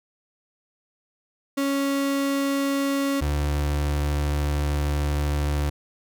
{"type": "tone pair in turn", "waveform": "35% pulse", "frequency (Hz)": [277.2, 73.04], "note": ["C#4", "D2"], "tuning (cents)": [0, -9], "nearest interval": "octave + major seventh", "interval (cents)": 2309, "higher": "first", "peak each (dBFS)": -20, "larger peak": "neither", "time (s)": [[1.57, 3.21], [3.21, 5.7]], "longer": "second", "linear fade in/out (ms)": 10, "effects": []}